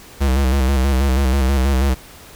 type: tone with vibrato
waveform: square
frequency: 66.8 Hz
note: C2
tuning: 36 cents sharp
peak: -14 dBFS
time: 0.2-1.95 s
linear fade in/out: 20 ms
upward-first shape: square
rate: 6.2 Hz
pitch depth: 67 cents each way
effects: pink hiss -41 dBFS RMS until 2.35 s

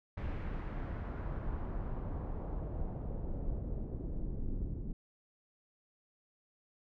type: noise with low-pass filter sweep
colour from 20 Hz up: brown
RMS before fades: -38 dBFS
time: 0.17-4.93 s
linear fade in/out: 5 ms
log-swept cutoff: 2300 to 280 Hz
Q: 1.2
effects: none

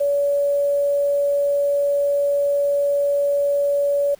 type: tone with quantisation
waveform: sine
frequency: 569 Hz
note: C#5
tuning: 45 cents sharp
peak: -16 dBFS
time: 0-4.15 s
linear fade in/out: 10 ms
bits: 7
effects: pink hiss -54 dBFS RMS until 4.19 s

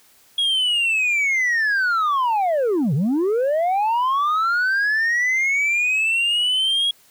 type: linear two-way sweep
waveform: sine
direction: down then up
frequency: 3322 to 124.8 to 3322 Hz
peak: -14 dBFS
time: 0.38-6.91 s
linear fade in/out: 5 ms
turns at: 2.94 s
effects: tanh soft clip ceiling -16 dBFS + white hiss -54 dBFS RMS until 7.1 s

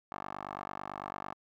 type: tone with band-pass filter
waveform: 10% pulse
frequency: 49 Hz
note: G1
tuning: in tune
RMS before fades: -42 dBFS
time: 0.12-1.34 s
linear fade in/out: 0 ms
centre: 1000 Hz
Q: 3.2
effects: none

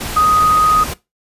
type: tone in noise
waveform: sine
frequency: 1248 Hz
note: D#6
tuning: 5 cents sharp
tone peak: -9 dBFS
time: 0.16-0.84 s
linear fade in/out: 10 ms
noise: pink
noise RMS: -24 dBFS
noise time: 0-0.94 s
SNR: +12 dB
effects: noise-tail reverb RT60 0.2 s tail -18 dB re dry + resampled to 32000 Hz

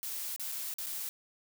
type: noise with dropouts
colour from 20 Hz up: blue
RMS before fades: -38 dBFS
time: 0.03-1.09 s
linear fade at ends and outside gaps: 0 ms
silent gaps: 0.362-0.397 / 0.517-0.521 / 0.739-0.784 / 0.861-0.867 s
effects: none

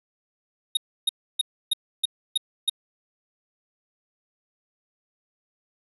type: tone bursts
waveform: square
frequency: 3730 Hz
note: A#7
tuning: in tune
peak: -19 dBFS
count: 7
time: 0.75-2.697 s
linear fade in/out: 5 ms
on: 21 ms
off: 300 ms
effects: resampled to 32000 Hz

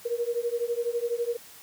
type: beating tone pair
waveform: sine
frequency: 468.2 / 480.2 Hz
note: A#4 / B4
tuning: +8 / -49 cents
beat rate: 12 Hz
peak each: -29 / -29 dBFS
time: 0.05-1.37 s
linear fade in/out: 10 ms
effects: white hiss -49 dBFS RMS until 1.62 s + high-pass 60 Hz 12 dB/octave

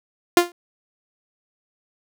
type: tone with exponential decay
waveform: sawtooth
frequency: 349.2 Hz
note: F4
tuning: in tune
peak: -4 dBFS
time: 0.37-0.52 s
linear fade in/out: 2 ms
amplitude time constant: 31 ms
effects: none

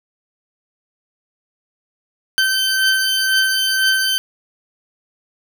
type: beating tone pair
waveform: 20% pulse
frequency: 1544 / 1546 Hz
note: G6 / G6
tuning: -27 / -24 cents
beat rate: 2 Hz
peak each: -11 / -16 dBFS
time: 2.38-4.18 s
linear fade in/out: 0 ms
effects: none

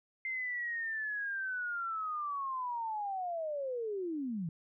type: linear sweep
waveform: sine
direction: down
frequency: 2093 to 153.6 Hz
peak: -34 dBFS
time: 0.25-4.49 s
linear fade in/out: 2 ms
effects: none

